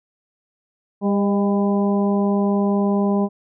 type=harmonic tone with a mistuned harmonic; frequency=200.5 Hz; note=G3; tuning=39 cents sharp; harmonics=1 / 2 / 3 / 4 / 5; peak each=-17 / -23 / -27 / -29 / -31 dBFS; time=1.01-3.29 s; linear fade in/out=50 ms; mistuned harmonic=3; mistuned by=+34 cents; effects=none